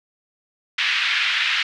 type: band-pass noise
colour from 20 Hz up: pink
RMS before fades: -21 dBFS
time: 0.78-1.63 s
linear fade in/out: 5 ms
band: 1700 to 3600 Hz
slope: 24 dB/octave
effects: none